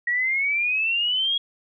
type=exponential sweep; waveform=sine; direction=up; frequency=1900 to 3322 Hz; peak=-20 dBFS; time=0.07-1.38 s; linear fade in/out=5 ms; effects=none